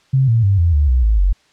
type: tone with pitch steps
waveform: sine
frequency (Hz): 133.1 / 114.54 / 98.57 / 84.82 / 72.99 / 62.81 / 54.06 / 46.52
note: C3 / A#2 / G2 / E2 / D2 / B1 / A1 / F#1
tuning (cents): +30 / -30 / +10 / +50 / -10 / +30 / -30 / +10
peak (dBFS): -10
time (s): 0.13-1.33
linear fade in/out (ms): 10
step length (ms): 150
effects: white hiss -55 dBFS RMS until 1.52 s + low-pass 5000 Hz 12 dB/octave